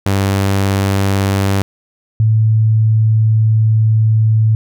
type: tone pair in turn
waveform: sawtooth / sine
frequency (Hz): 98 / 110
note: G2 / A2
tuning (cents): 0 / 0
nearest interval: major second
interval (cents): 200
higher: second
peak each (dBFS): -8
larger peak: neither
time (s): 0.06-1.62 / 2.2-4.55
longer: second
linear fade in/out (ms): 0
effects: none